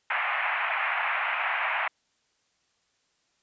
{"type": "band-pass noise", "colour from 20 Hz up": "white", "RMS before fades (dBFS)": -28, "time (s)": [0.1, 1.88], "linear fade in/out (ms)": 5, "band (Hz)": [680, 2500], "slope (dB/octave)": 48, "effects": ["white hiss -71 dBFS RMS until 3.42 s", "resampled to 16000 Hz"]}